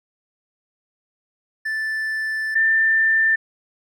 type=tone pair in turn; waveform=triangle / sine; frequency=1760 / 1784.6 Hz; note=A6 / A6; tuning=0 / +24 cents; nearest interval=unison; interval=24 cents; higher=second; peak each=-20 / -14 dBFS; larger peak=second; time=1.65-2.55 / 2.55-3.36 s; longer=first; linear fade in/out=10 ms; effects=none